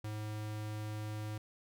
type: tone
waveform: square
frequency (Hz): 106.8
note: G#2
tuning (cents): +49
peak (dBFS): -39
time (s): 0.04-1.38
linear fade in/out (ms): 5
effects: none